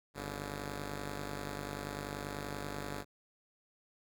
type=tone pair together; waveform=5% pulse; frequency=50.29 / 143.3 Hz; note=G1 / D3; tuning=+45 / -42 cents; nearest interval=octave + tritone; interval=1813 cents; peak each=-30 / -31 dBFS; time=0.14-3.05 s; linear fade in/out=50 ms; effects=none